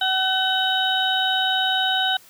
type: harmonic tone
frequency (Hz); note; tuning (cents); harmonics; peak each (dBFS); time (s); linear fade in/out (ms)
756; F#5; +37; 1 / 2 / 4 / 5; -24 / -24 / -24 / -24; 0.01-2.17; 5
effects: white hiss -50 dBFS RMS until 2.29 s